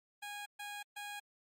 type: tone bursts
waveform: 15% pulse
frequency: 822 Hz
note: G#5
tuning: 18 cents flat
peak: -36 dBFS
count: 3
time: 0.22-1.2 s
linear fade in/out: 10 ms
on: 240 ms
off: 130 ms
effects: MP3 64 kbps